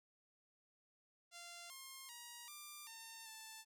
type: tone with pitch steps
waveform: 5% pulse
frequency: 692 / 1067 / 952 / 1188 / 905 / 883 Hz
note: F5 / C6 / A#5 / D6 / A5 / A5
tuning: -16 / +34 / +36 / +20 / +48 / +6 cents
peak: -40 dBFS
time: 1.31-3.65 s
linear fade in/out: 50 ms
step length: 390 ms
effects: none